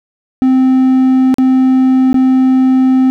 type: tone with dropouts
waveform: triangle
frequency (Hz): 260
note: C4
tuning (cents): -11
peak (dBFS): -4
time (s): 0.42-3.1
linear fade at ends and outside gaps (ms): 0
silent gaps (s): 1.342-1.384 / 2.13-2.143
effects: none